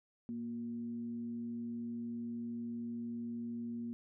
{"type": "tone with frequency modulation", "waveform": "sine", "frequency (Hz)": 235, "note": "A#3", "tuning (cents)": 14, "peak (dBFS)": -38, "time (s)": [0.29, 3.93], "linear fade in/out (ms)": 0, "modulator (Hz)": 127, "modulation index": 0.24, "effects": []}